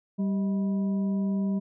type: harmonic tone with a mistuned harmonic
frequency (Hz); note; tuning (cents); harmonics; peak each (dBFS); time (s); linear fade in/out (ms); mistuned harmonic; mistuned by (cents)
196; G3; 0; 1 / 2 / 3 / 5; -24 / -40 / -42 / -50; 0.18-1.6; 20; 3; +120
effects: none